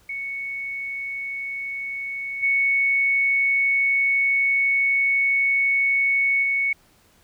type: tone with level steps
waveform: sine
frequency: 2217 Hz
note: C#7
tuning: in tune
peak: -27 / -17 / -19 dBFS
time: 0.09-6.73 s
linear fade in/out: 5 ms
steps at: 2.42 / 6.42 s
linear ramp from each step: 20 ms
effects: pink hiss -58 dBFS RMS until 7.23 s